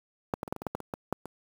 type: clicks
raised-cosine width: 1 ms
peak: -13 / -18 / -24 / -16 / -24 / -24 / -16 / -17 / -25 / -19 / -14 / -25 dBFS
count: 12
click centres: 0.338 / 0.431 / 0.478 / 0.525 / 0.563 / 0.619 / 0.667 / 0.75 / 0.803 / 0.938 / 1.126 / 1.256 s
effects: high-pass 80 Hz 12 dB/octave + 7-bit